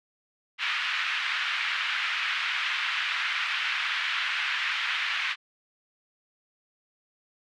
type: band-pass noise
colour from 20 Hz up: white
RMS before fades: -29 dBFS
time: 0.58-5.36 s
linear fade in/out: 50 ms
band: 1300 to 3000 Hz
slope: 24 dB/octave
effects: none